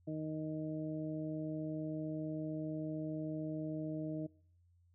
harmonic tone, 155.56 Hz, D#3, in tune, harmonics 1 / 2 / 3 / 4, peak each -42 / -40 / -51 / -46 dBFS, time 0.07-4.27 s, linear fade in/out 10 ms, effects noise-tail reverb RT60 0.6 s tail -25 dB re dry + added 87 Hz sine -66 dBFS peak until 4.94 s

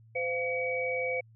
sine tone cluster, 513 / 697 / 2268 Hz, C5 / F5 / C#7, -34 / -4 / +39 cents, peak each -31 / -39 / -32 dBFS, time 0.15-1.21 s, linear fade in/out 10 ms, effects added 112 Hz sine -54 dBFS peak until 1.35 s

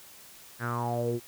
sawtooth tone with low-pass filter sweep, 119.6 Hz, A#2, 45 cents sharp, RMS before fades -30 dBFS, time 0.59-1.2 s, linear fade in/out 50 ms, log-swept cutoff 1700 to 350 Hz, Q 8.1, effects white hiss -51 dBFS RMS until 1.27 s

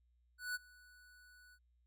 square tone with ADSR envelope, 1480 Hz, F#6, in tune, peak -37 dBFS, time 0.38-1.59 s, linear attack 170 ms, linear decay 26 ms, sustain -24 dB, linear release 58 ms, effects added 60 Hz sine -70 dBFS peak until 1.86 s

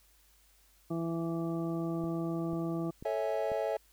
harmonic tone, 166.3 Hz, E3, 16 cents sharp, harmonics 1 / 2 / 3 / 4 / 5 / 7, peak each -35 / -34 / -46 / -42 / -51 / -47 dBFS, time 0.9-2.91 s, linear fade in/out 10 ms
click train, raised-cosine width 3 ms, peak -31 dBFS, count 4, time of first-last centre 2.04-3.518 s, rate 2.03 Hz
triangle chord, A major seventh, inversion none, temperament equal with one note detuned, 440 / 554.4 / 652.8 / 830.6 Hz, A4 / C#5 / E5 / G#5, 0 / 0 / -17 / 0 cents, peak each -34 / -33 / -32 / -37 dBFS, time 3.05-3.77 s, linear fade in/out 5 ms
effects added 50 Hz sine -66 dBFS peak until 3.92 s + white hiss -66 dBFS RMS until 3.92 s

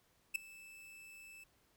45% pulse tone with ADSR envelope, 2631 Hz, E7, 4 cents flat, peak -30 dBFS, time 0.34-1.44 s, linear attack 16 ms, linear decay 5 ms, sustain -23 dB, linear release 6 ms, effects pink hiss -73 dBFS RMS until 1.76 s

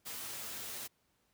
white noise with comb filter, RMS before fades -43 dBFS, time 0.05-0.88 s, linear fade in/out 20 ms, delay 8.9 ms, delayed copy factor +0.5, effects pink hiss -75 dBFS RMS until 1.33 s + high-pass 60 Hz 12 dB/octave

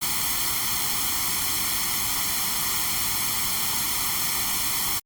white noise with comb filter, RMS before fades -25 dBFS, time 0.01-5 s, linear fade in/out 20 ms, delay 0.93 ms, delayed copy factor +0.8, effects Opus 48 kbps

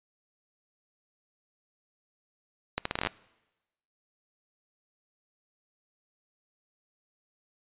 accelerating click train, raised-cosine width 0.3 ms, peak -12 dBFS, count 10, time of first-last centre 2.78-3.071 s, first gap 74 ms, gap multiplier 0.77, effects noise-tail reverb RT60 1.0 s tail -22 dB re dry + resampled to 8000 Hz

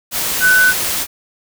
sine tone in noise, 1501 Hz, F#6, 24 cents sharp, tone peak -8 dBFS, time 0.4-0.74 s, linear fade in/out 50 ms, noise white, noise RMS -19 dBFS, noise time 0.11-1.07 s, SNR +8 dB, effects none

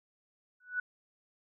sine tone with exponential growth, 1480 Hz, F#6, in tune, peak -27 dBFS, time 0.6-0.8 s, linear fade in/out 5 ms, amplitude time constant 42 ms, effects none

